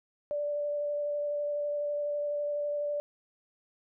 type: tone with vibrato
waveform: sine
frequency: 585 Hz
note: D5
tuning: 7 cents flat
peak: -29 dBFS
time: 0.31-3 s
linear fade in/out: 0 ms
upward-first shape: square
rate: 12 Hz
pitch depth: 8 cents each way
effects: none